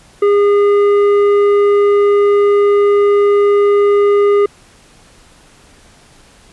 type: tone with tanh clipping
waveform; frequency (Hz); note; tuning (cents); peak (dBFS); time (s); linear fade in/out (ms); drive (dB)
triangle; 407.5; G#4; -33; -9; 0.22-4.46; 5; 13
effects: pink hiss -45 dBFS RMS until 6.52 s + resampled to 24000 Hz